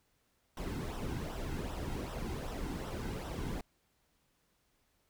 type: noise with flanger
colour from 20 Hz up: brown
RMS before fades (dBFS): -39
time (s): 0.57-3.61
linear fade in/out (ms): 2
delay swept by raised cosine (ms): 0.44 to 1.74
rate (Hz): 2.6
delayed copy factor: -0.6
effects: pink hiss -75 dBFS RMS until 5.09 s